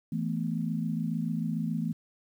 sine chord, E suspended fourth, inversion none, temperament equal, 164.81 / 220 / 246.9 Hz, E3 / A3 / B3, 0 / 0 / 0 cents, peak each -31 / -32 / -35 dBFS, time 0.12-1.93 s, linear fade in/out 5 ms, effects 10-bit

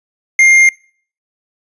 sine tone with tanh clipping, 2115 Hz, C7, 18 cents sharp, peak -6 dBFS, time 0.39-0.69 s, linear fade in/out 2 ms, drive 8 dB, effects noise-tail reverb RT60 0.5 s tail -25 dB re dry + resampled to 24000 Hz

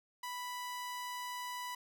sawtooth tone, 988 Hz, B5, in tune, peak -36 dBFS, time 0.23-1.75 s, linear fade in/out 5 ms, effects none

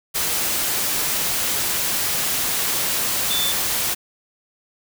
sine tone in noise, 3528 Hz, A7, 4 cents sharp, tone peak -22 dBFS, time 3.29-3.53 s, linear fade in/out 20 ms, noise white, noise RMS -22 dBFS, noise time 0.14-3.95 s, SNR -3 dB, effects none

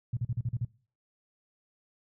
sine tone bursts, 119.2 Hz, A#2, 39 cents sharp, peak -27 dBFS, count 7, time 0.13-0.65 s, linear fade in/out 5 ms, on 40 ms, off 40 ms, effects noise-tail reverb RT60 0.4 s tail -22 dB re dry

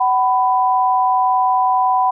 sine tone pair together, 754.2 / 996 Hz, F#5 / B5, +33 / +14 cents, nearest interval perfect fourth, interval 481 cents, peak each -15 dBFS, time 0-2.11 s, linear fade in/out 10 ms, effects none

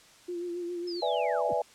sine tone with vibrato, 349.2 Hz, F4, in tune, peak -32 dBFS, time 0.28-1.01 s, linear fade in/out 10 ms, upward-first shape sine, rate 7.3 Hz, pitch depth 35 cents each way
sine linear sweep, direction down, 5274 to 33.49 Hz, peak -38 dBFS, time 0.87-1.54 s, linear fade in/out 10 ms
sine chord, E dominant seventh, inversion second, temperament equal, 493.9 / 587.3 / 659.3 / 830.6 Hz, B4 / D5 / E5 / G#5, 0 / 0 / 0 / 0 cents, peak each -31 dBFS, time 1.02-1.62 s, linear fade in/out 5 ms
effects white hiss -56 dBFS RMS until 1.74 s + low-pass 8000 Hz 12 dB/octave

